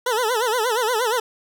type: tone with vibrato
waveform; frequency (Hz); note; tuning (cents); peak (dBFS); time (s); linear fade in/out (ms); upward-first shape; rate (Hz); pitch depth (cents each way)
20% pulse; 466.2; A#4; 0; -14; 0.06-1.2; 5; sine; 8.5; 160
effects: none